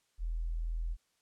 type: tone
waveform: sine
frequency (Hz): 41.21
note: E1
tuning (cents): 0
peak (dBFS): -32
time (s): 0.18-0.97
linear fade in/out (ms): 50
effects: white hiss -75 dBFS RMS until 1.21 s + low-pass 9000 Hz 12 dB/octave